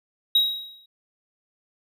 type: tone with exponential decay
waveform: triangle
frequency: 3817 Hz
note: A#7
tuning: 40 cents sharp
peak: -12 dBFS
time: 0.35-0.86 s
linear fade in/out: 5 ms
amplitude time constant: 110 ms
effects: none